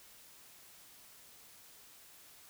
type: silence
effects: white hiss -58 dBFS RMS until 2.49 s